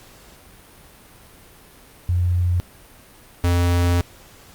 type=tone pair in turn; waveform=sine / square; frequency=88.6 / 87.43 Hz; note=F2 / F2; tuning=+25 / +2 cents; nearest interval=unison; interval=23 cents; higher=first; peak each=-16 dBFS; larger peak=neither; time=2.09-2.6 / 3.44-4.01 s; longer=second; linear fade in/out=0 ms; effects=pink hiss -47 dBFS RMS until 4.54 s + Opus 48 kbps

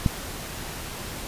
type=click; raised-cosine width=5 ms; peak=-7 dBFS; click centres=0.062 s; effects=pink hiss -35 dBFS RMS until 1.27 s + resampled to 32000 Hz

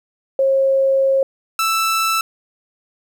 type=tone pair in turn; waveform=sine / sawtooth; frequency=539 / 1322.6 Hz; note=C#5 / E6; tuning=-49 / +5 cents; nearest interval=octave + major third; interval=1554 cents; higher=second; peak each=-12 dBFS; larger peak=neither; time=0.39-1.23 / 1.59-2.21 s; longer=first; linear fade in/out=2 ms; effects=9-bit

